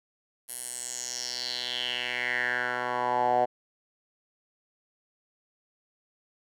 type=tone with band-pass filter sweep; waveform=10% pulse; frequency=123.47 Hz; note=B2; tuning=in tune; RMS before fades=-30 dBFS; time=0.48-3.46 s; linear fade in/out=20 ms; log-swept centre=11000 to 690 Hz; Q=4.7; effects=none